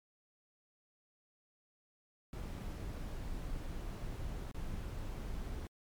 brown noise with dropouts, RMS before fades -41 dBFS, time 2.33-5.67 s, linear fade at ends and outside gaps 1 ms, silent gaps 4.514-4.545 s, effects MP3 96 kbps

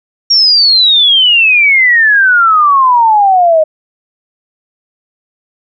sine exponential sweep, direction down, 5620 to 615 Hz, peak -4 dBFS, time 0.3-3.64 s, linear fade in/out 10 ms, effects none

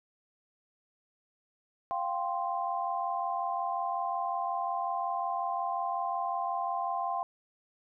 sine chord, F suspended second, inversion none, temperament equal, 698.5 / 784 / 1046.5 Hz, F5 / G5 / C6, 0 / 0 / 0 cents, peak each -34 dBFS, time 1.91-7.23 s, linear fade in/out 0 ms, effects none

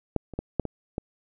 clicks, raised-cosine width 2 ms, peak -10 / -26 / -15 / -9 / -17 / -15 dBFS, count 6, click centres 0.163 / 0.337 / 0.39 / 0.597 / 0.653 / 0.981 s, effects none

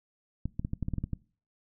clicks, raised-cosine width 5 ms, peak -19 dBFS, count 10, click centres 0.456 / 0.595 / 0.649 / 0.734 / 0.827 / 0.884 / 0.937 / 0.983 / 1.04 / 1.133 s, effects noise-tail reverb RT60 0.4 s tail -22 dB re dry

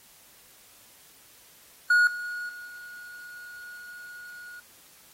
triangle tone with level steps, 1448 Hz, F#6, 38 cents flat, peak -15 / -30 / -37 / -39 dBFS, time 1.9-4.6 s, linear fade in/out 5 ms, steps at 2.07 / 2.49 / 2.67 s, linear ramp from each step 2 ms, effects white hiss -55 dBFS RMS until 5.13 s + AAC 48 kbps

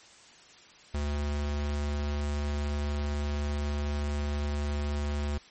square tone, 73 Hz, D2, 10 cents flat, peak -29 dBFS, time 0.94-5.38 s, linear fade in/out 5 ms, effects white hiss -54 dBFS RMS until 5.5 s + MP3 32 kbps

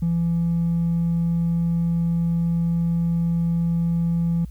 sine tone with hard clipping, 168.7 Hz, E3, 40 cents sharp, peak -19 dBFS, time 0.02-4.45 s, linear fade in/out 5 ms, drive 1 dB, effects added 60 Hz sine -34 dBFS peak until 4.5 s + white hiss -61 dBFS RMS until 4.5 s

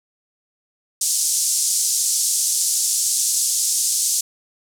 pink band-pass noise, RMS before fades -20 dBFS, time 1.01-4.21 s, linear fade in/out 5 ms, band 5900 to 10000 Hz, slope 24 dB/octave, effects none

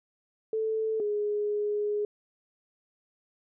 sine tone pair in turn, 440 / 416.2 Hz, A4 / G#4, 0 / +4 cents, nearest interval minor second, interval 96 cents, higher first, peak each -26 dBFS, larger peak neither, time 0.53-1 / 1-2.05 s, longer second, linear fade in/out 2 ms, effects none

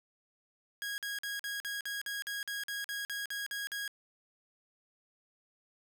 sawtooth tone bursts, 1645 Hz, G#6, 17 cents flat, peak -32 dBFS, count 15, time 0.82-3.878 s, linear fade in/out 0 ms, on 160 ms, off 47 ms, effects none

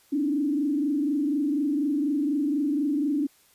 sine tone with frequency modulation, 290.7 Hz, D4, 18 cents flat, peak -22 dBFS, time 0.12-3.27 s, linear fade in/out 10 ms, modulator 24.1 Hz, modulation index 0.97, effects white hiss -60 dBFS RMS until 3.54 s + resampled to 32000 Hz

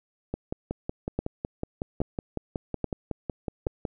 two click trains, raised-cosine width 2 ms, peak -16 / -13 dBFS, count 20 / 4, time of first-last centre 0.34-3.852 / 1.19-3.669 s, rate 5.41 / 1.21 Hz, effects none

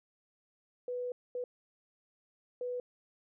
sine tone bursts at uneven times, 493.9 Hz, B4, in tune, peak -34 dBFS, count 3, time 0.88-1.12 / 1.35-1.44 / 2.61-2.8 s, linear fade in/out 2 ms, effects none

